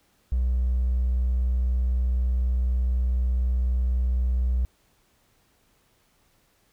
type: tone with hard clipping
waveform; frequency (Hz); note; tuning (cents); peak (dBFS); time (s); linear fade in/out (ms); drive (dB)
triangle; 62; B1; +7; -20; 0.32-4.65; 0; 2
effects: pink hiss -65 dBFS RMS until 6.72 s